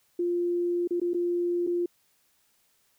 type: tone with dropouts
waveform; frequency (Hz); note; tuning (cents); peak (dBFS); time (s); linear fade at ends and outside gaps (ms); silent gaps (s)
sine; 349.2; F4; 0; -24; 0.19-1.86; 5; 0.875-0.907 / 1-1.015 / 1.135-1.144 / 1.667-1.672
effects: white hiss -68 dBFS RMS until 2.98 s